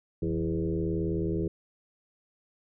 sine tone with frequency modulation, 251.2 Hz, B3, 30 cents sharp, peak -26 dBFS, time 0.22-1.48 s, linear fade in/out 5 ms, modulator 79 Hz, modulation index 2.4, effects none

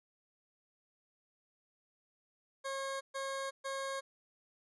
20% pulse tone bursts, 542 Hz, C#5, 39 cents flat, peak -32 dBFS, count 3, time 2.64-4.01 s, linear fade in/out 20 ms, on 370 ms, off 130 ms, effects resampled to 24000 Hz

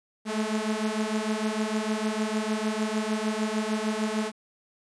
sawtooth beating tone pair, 212.9 / 219.5 Hz, G#3 / A3, +43 / -4 cents, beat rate 6.6 Hz, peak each -25 dBFS, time 0.25-4.32 s, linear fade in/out 50 ms, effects resampled to 22050 Hz + 9-bit

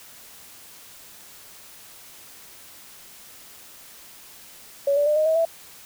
sine tone with pitch steps, 562 / 580.5 / 599.6 / 619.3 / 639.6 / 660.7 Hz, C#5 / D5 / D5 / D#5 / D#5 / E5, +24 / -20 / +36 / -8 / +48 / +4 cents, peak -17 dBFS, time 4.87-5.452 s, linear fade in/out 5 ms, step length 97 ms, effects white hiss -46 dBFS RMS until 5.85 s

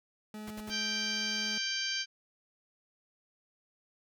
40% pulse tone, 213.2 Hz, G#3, 46 cents sharp, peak -40 dBFS, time 0.34-1.58 s, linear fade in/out 2 ms
pink noise bursts, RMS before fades -46 dBFS, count 3, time 0.47-0.707 s, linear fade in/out 5 ms, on 37 ms, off 63 ms
harmonic tone, 784 Hz, G5, in tune, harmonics 2 / 3 / 4 / 5 / 6 / 7 / 8, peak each -39 / -40 / -37 / -46 / -36 / -43 / -42 dBFS, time 0.69-2.06 s, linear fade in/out 50 ms
effects none

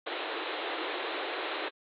pink band-pass noise, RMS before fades -36 dBFS, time 0.06-1.69 s, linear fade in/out 10 ms, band 310 to 4000 Hz, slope 96 dB/octave, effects AAC 32 kbps

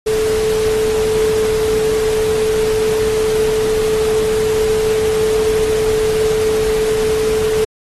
sine tone in noise, 435.3 Hz, A4, 19 cents flat, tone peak -13 dBFS, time 0.06-7.65 s, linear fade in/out 10 ms, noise pink, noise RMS -25 dBFS, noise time 0.06-7.65 s, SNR +9 dB, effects AAC 32 kbps

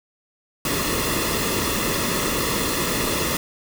pink noise with comb filter, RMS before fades -23 dBFS, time 0.65-3.37 s, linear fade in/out 2 ms, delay 1.3 ms, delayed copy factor -0.65, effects none

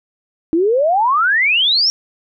sine exponential sweep, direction up, 312.4 to 5660 Hz, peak -11 dBFS, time 0.53-1.9 s, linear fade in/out 0 ms, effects none

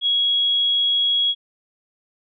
sine tone, 3322 Hz, G#7, in tune, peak -16 dBFS, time 0.01-1.35 s, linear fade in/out 50 ms, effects none

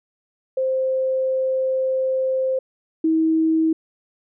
sine tone pair in turn, 523.3 / 320.6 Hz, C5 / E4, 0 / -48 cents, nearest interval minor sixth, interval 848 cents, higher first, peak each -18 / -15 dBFS, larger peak second, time 0.57-2.59 / 3.04-3.73 s, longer first, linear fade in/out 5 ms, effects none

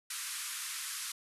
white band-pass noise, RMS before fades -40 dBFS, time 0.1-1.12 s, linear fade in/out 5 ms, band 1100 to 12000 Hz, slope 48 dB/octave, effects resampled to 32000 Hz

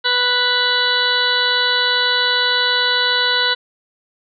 harmonic tone, 493.9 Hz, B4, in tune, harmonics 1 / 2 / 3 / 4 / 6 / 7 / 8 / 9, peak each -26 / -24 / -19 / -26 / -23 / -26 / -18 / -30 dBFS, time 0.04-3.55 s, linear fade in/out 20 ms, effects none

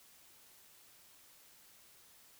silence, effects white hiss -62 dBFS RMS until 2.39 s

